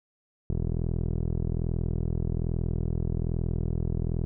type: tone with low-pass filter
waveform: 15% pulse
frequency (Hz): 41.2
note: E1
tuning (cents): 0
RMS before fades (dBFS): -28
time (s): 0.5-4.25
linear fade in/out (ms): 0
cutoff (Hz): 330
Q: 1.1
effects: none